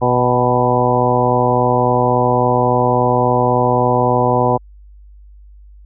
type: harmonic tone with a mistuned harmonic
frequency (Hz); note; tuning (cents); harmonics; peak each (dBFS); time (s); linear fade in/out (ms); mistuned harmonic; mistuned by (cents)
123.6; B2; +2; 1 / 2 / 3 / 4 / 5 / 6 / 7 / 8; -19 / -21 / -21 / -18 / -20 / -19 / -21 / -19; 0.01-4.58; 20; 6; +30
effects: added 50 Hz sine -38 dBFS peak until 5.85 s